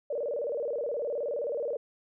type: tone with vibrato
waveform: sine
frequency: 523.3 Hz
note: C5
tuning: in tune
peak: -29 dBFS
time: 0.1-1.77 s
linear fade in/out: 5 ms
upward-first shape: square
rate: 19 Hz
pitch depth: 180 cents each way
effects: none